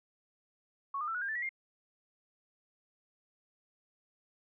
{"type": "tone with pitch steps", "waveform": "sine", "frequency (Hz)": [1108.7, 1216, 1333.8, 1462.9, 1604.6, 1760, 1930.4, 2117], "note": ["C#6", "D#6", "E6", "F#6", "G6", "A6", "B6", "C7"], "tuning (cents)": [0, -40, 20, -20, 40, 0, -40, 20], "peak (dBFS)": -33, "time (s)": [0.94, 1.492], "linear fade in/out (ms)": 5, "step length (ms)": 69, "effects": []}